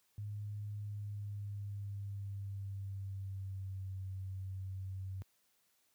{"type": "tone with pitch glide", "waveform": "sine", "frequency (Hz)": [103.7, 95.09], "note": ["G#2", "F#2"], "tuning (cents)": [-2, 48], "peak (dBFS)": -39, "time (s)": [0.18, 5.22], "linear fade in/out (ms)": 0, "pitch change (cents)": -150, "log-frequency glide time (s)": [0.77, 3.95], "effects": ["white hiss -75 dBFS RMS until 5.94 s", "high-pass 60 Hz 12 dB/octave"]}